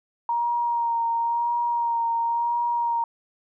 sine tone with vibrato, 938 Hz, A#5, 11 cents sharp, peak -21 dBFS, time 0.29-3.04 s, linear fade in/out 2 ms, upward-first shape sine, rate 0.96 Hz, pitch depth 22 cents each way, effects none

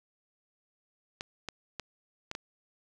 clicks, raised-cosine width 0.2 ms, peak -19 dBFS, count 5, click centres 1.209 / 1.487 / 1.797 / 2.314 / 2.351 s, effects none

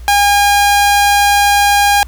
sawtooth tone, 812 Hz, G#5, 39 cents flat, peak -4 dBFS, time 0.08-2.03 s, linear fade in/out 0 ms, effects added 60 Hz sine -27 dBFS peak until 2.07 s + pink hiss -45 dBFS RMS until 2.07 s

